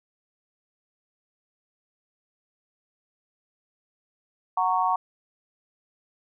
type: chord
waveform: sine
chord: F# major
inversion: none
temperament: just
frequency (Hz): 740 / 925 / 1110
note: F#5 / A#5 / C#6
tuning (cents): 0 / -14 / +2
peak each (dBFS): -25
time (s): 4.57-4.96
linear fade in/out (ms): 5
effects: none